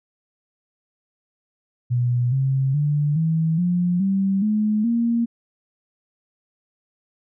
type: tone with pitch steps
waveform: sine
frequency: 122.3 / 134.14 / 147.13 / 161.38 / 177 / 194.14 / 212.9 / 233.6 Hz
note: B2 / C3 / D3 / E3 / F3 / G3 / G#3 / A#3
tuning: -16 / +43 / +4 / -36 / +23 / -16 / +43 / +4 cents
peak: -17 dBFS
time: 1.9-5.26 s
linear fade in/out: 20 ms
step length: 420 ms
effects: none